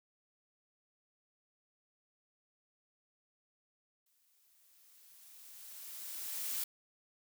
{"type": "noise with exponential growth", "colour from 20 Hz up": "blue", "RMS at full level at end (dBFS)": -36, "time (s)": [4.06, 6.64], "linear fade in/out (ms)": 5, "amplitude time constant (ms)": 560, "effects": []}